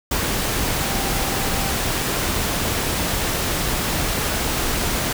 sine tone in noise, 784 Hz, G5, in tune, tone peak -32 dBFS, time 0.81-1.72 s, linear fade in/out 5 ms, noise pink, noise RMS -22 dBFS, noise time 0.11-5.13 s, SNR -13 dB, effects none

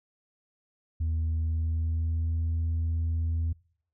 sine tone with pitch glide, 80.3 to 81.94 Hz, E2 to E2, -45 to -10 cents, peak -23 dBFS, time 1-3.53 s, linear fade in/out 10 ms, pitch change +35 cents, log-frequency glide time 1.33-2.4 s, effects noise-tail reverb RT60 0.6 s tail -26 dB re dry + tanh soft clip ceiling -24 dBFS

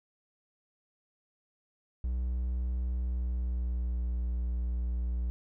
triangle tone with pitch glide, 61.74 to 60.09 Hz, B1 to B1, 0 to -47 cents, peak -27 dBFS, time 2.04-5.3 s, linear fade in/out 0 ms, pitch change -47 cents, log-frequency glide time 2.93-4.21 s, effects none

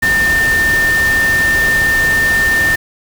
sine tone in noise, 1800 Hz, A6, 39 cents sharp, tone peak -10 dBFS, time 0.02-2.76 s, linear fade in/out 10 ms, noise pink, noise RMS -21 dBFS, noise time 0.02-2.76 s, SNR +8 dB, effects none

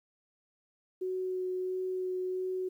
sine tone with vibrato, 370 Hz, F#4, in tune, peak -31 dBFS, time 1.01-2.69 s, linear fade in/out 10 ms, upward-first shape sine, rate 1.5 Hz, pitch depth 9 cents each way, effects 11-bit

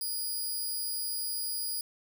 10% pulse tone, 4896 Hz, D#8, 29 cents flat, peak -25 dBFS, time 0.01-1.81 s, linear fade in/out 2 ms, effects 11-bit

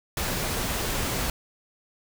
pink noise, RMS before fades -28 dBFS, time 0.17-1.3 s, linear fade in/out 2 ms, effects none

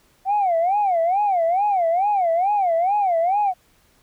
sine tone with vibrato, 741 Hz, F#5, 2 cents sharp, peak -15 dBFS, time 0.25-3.54 s, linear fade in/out 50 ms, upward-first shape sine, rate 2.3 Hz, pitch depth 210 cents each way, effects tanh soft clip ceiling -13 dBFS + pink hiss -59 dBFS RMS until 4.02 s

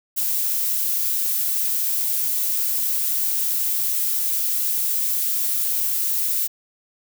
violet noise, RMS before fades -22 dBFS, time 0.16-6.48 s, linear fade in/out 20 ms, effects none

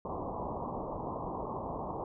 white low-pass noise, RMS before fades -38 dBFS, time 0.05-2.04 s, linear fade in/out 2 ms, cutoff 1100 Hz, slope 96 dB/octave, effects none

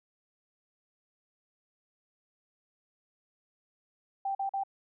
sine tone bursts, 784 Hz, G5, in tune, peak -29 dBFS, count 3, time 4.25-4.636 s, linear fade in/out 5 ms, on 100 ms, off 43 ms, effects none

